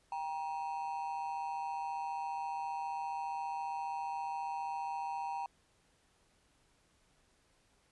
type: ring-modulated tone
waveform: triangle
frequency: 868 Hz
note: A5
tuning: 24 cents flat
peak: -31 dBFS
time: 0.12-5.46 s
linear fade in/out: 2 ms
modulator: 77.4 Hz
effects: pink hiss -71 dBFS RMS until 7.91 s + resampled to 24000 Hz